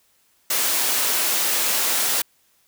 white high-pass noise, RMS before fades -21 dBFS, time 0.5-2.22 s, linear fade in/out 5 ms, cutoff 300 Hz, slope 12 dB/octave, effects white hiss -62 dBFS RMS until 2.67 s

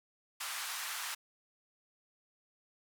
pink band-pass noise, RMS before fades -40 dBFS, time 0.4-1.15 s, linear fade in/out 10 ms, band 1000 to 15000 Hz, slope 24 dB/octave, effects none

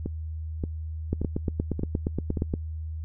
two click trains, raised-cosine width 3 ms, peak -16 / -13 dBFS, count 5 / 13, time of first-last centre 0.06-2.372 / 1.13-2.538 s, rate 1.73 / 8.52 Hz, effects noise-tail reverb RT60 0.1 s tail -25 dB re dry + added 79 Hz sine -31 dBFS peak until 3.04 s

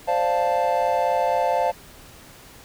triangle chord, D minor seventh, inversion third, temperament equal, 523.3 / 587.3 / 698.5 / 880 Hz, C5 / D5 / F5 / A5, 0 / 0 / 0 / 0 cents, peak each -23 / -24 / -21 / -22 dBFS, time 0.07-1.72 s, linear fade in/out 20 ms, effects pink hiss -46 dBFS RMS until 2.64 s

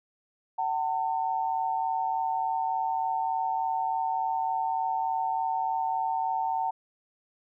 sine tone pair together, 758 / 901.4 Hz, F#5 / A5, +42 / +42 cents, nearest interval minor third, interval 300 cents, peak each -29 / -28 dBFS, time 0.58-6.71 s, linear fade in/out 10 ms, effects none

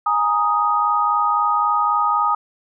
sine chord, Ab suspended second, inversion none, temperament just, 830.6 / 934.4 / 1245.9 Hz, Ab5 / Bb5 / Eb6, 0 / +4 / +2 cents, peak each -22 / -22 / -17 dBFS, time 0.06-2.35 s, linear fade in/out 5 ms, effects none

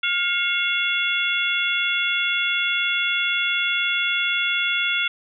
sine tone cluster, 1415 / 2162 / 2752 / 3406 Hz, F6 / C#7 / F7 / G#7, +22 / -44 / -26 / +43 cents, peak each -25 dBFS, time 0.03-5.08 s, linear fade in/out 5 ms, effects none

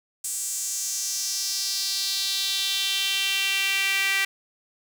sawtooth tone with high-pass filter sweep, 390.4 Hz, G4, 7 cents flat, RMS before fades -26 dBFS, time 0.24-4.25 s, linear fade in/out 5 ms, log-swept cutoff 8000 to 2100 Hz, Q 3.2, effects none

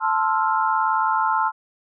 sine chord, F major seventh, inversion first, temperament equal, 880 / 1046.5 / 1318.5 / 1396.9 Hz, A5 / C6 / E6 / F6, 0 / 0 / 0 / 0 cents, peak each -21 / -23 / -25 / -26 dBFS, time 0-1.52 s, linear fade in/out 50 ms, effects none

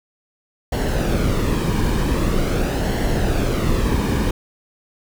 brown noise with flanger, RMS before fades -19 dBFS, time 0.72-4.31 s, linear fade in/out 5 ms, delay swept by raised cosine 0.81 to 1.5 ms, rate 0.44 Hz, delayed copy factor -0.5, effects none

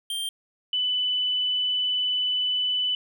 square / sine tone pair in turn, 3171 / 2993 Hz, G7 / F#7, +19 / +19 cents, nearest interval minor second, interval 100 cents, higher first, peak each -28 / -22 dBFS, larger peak second, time 0.1-0.29 / 0.73-2.95 s, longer second, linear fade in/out 2 ms, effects none

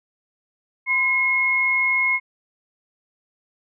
sine tone pair together, 1021 / 2163 Hz, C6 / C#7, -43 / -43 cents, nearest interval octave + minor second, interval 1300 cents, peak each -28 / -17 dBFS, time 0.86-2.2 s, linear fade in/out 50 ms, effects none

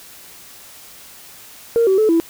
sine tone with pitch steps, 463.9 / 382.2 / 433.4 / 331.4 Hz, A#4 / G4 / A4 / E4, -8 / -44 / -26 / +9 cents, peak -10 dBFS, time 1.76-2.2 s, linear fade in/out 0 ms, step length 110 ms, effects tanh soft clip ceiling -7 dBFS + white hiss -41 dBFS RMS until 2.29 s

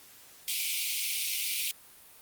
pink high-pass noise, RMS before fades -31 dBFS, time 0.48-1.71 s, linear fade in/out 0 ms, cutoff 2200 Hz, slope 96 dB/octave, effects white hiss -54 dBFS RMS until 2.21 s + Opus 48 kbps

